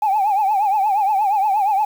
sine tone with vibrato, 815 Hz, G#5, 33 cents flat, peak -13 dBFS, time 0.02-1.85 s, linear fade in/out 5 ms, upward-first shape triangle, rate 8.5 Hz, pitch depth 140 cents each way, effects tanh soft clip ceiling -11 dBFS + 7-bit

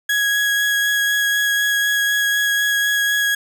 35% pulse tone with vibrato, 1661.2 Hz, G#6, in tune, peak -14 dBFS, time 0.09-3.35 s, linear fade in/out 5 ms, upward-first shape sine, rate 4 Hz, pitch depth 9 cents each way, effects none

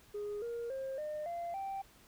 sine tone with pitch steps, 413.8 / 469.9 / 533.5 / 605.8 / 687.9 / 781.2 Hz, G#4 / A#4 / C5 / D#5 / F5 / G5, -6 / +14 / +34 / -46 / -26 / -6 cents, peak -35 dBFS, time 0.14-1.82 s, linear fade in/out 10 ms, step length 280 ms, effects tanh soft clip ceiling -35 dBFS + pink hiss -62 dBFS RMS until 2.07 s

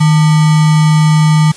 sine tone with sample-and-hold, 155.56 Hz, D#3, in tune, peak -5 dBFS, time 0-1.52 s, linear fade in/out 10 ms, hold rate 1050 Hz, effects white hiss -33 dBFS RMS until 1.56 s + resampled to 22050 Hz

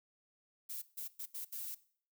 violet noise bursts at uneven times, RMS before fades -43 dBFS, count 5, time 0.69-0.82 / 0.97-1.08 / 1.19-1.26 / 1.34-1.45 / 1.52-1.75 s, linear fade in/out 10 ms, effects noise-tail reverb RT60 0.5 s tail -18 dB re dry

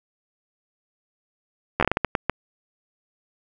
slowing click train, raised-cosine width 0.5 ms, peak -4 dBFS, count 10, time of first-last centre 1.8-2.296 s, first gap 11 ms, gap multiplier 1.38, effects none

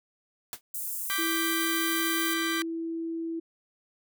white noise with exponential decay, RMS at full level -32 dBFS, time 0.53-0.61 s, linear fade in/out 1 ms, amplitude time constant 17 ms
white high-pass noise, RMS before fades -34 dBFS, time 0.74-2.34 s, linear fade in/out 5 ms, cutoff 8100 Hz, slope 24 dB/octave
25% pulse chord, G major, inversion second, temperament equal, 1174.7 / 1568 / 1975.5 Hz, D6 / G6 / B6, 0 / 0 / 0 cents, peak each -30 / -28 / -30 dBFS, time 1.1-2.62 s, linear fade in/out 0 ms
sine tone, 329.6 Hz, E4, in tune, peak -30 dBFS, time 1.18-3.4 s, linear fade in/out 10 ms
effects none

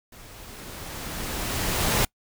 pink noise with level ramp, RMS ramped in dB -47 to -21 dBFS, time 0.12-2.05 s, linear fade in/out 5 ms, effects noise-tail reverb RT60 0.1 s tail -25 dB re dry

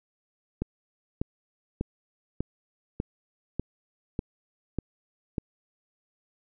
click train, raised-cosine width 3 ms, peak -15 dBFS, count 9, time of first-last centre 0.62-5.382 s, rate 1.68 Hz, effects none

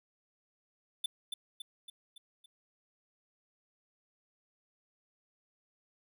square tone with echo, 3520 Hz, A7, in tune, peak -31 dBFS, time 1.04-1.06 s, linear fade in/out 5 ms, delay 280 ms, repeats 5, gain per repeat -5 dB, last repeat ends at 2.46 s, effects none

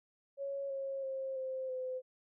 sine tone with pitch steps, 554.4 / 543.6 / 533 / 522.7 / 512.5 Hz, C#5 / C#5 / C5 / C5 / C5, 0 / -34 / +32 / -2 / -36 cents, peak -36 dBFS, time 0.37-2.02 s, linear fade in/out 50 ms, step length 330 ms, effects none

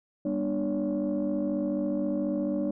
sine tone cluster, 200.2 / 244.3 / 298.8 / 567 Hz, G3 / B3 / D4 / C#5, +37 / -19 / +30 / +39 cents, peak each -31 / -32 / -28 / -32 dBFS, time 0.25-2.71 s, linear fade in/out 5 ms, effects tanh soft clip ceiling -20 dBFS

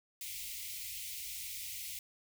white band-stop noise, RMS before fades -43 dBFS, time 0.21-1.99 s, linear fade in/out 2 ms, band 110 to 2000 Hz, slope 96 dB/octave, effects none

